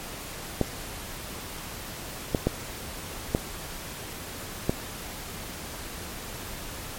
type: clicks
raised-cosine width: 2 ms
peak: -8 dBFS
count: 5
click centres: 0.613 / 2.348 / 2.47 / 3.349 / 4.695 s
effects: pink hiss -38 dBFS RMS until 6.98 s + MP3 64 kbps